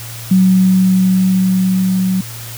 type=tone with level ramp; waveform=sine; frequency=187 Hz; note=F#3; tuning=19 cents sharp; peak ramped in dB=-6 to -12 dBFS; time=0.31-2.21 s; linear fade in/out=5 ms; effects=added 115 Hz sine -29 dBFS peak until 2.57 s + white hiss -31 dBFS RMS until 2.57 s